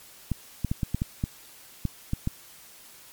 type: clicks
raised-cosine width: 5 ms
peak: -13 dBFS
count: 10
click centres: 0.317 / 0.647 / 0.715 / 0.832 / 0.946 / 1.019 / 1.239 / 1.853 / 2.134 / 2.274 s
effects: white hiss -50 dBFS RMS until 3.12 s + MP3 96 kbps